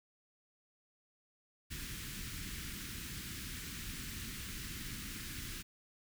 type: band-stop noise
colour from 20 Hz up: pink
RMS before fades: -44 dBFS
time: 1.7-5.63 s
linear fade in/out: 20 ms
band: 300 to 1500 Hz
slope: 24 dB/octave
effects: none